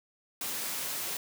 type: high-pass noise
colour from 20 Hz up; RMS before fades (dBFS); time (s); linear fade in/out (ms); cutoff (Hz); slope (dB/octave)
white; -35; 0.41-1.17; 2; 120; 12
effects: none